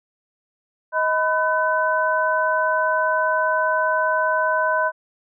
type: tone cluster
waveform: sine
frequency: 630 / 1000 / 1515 Hz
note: D#5 / B5 / F#6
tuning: +21 / +21 / +40 cents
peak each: -22 / -21 / -22 dBFS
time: 0.92-4.92 s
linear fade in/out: 50 ms
effects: none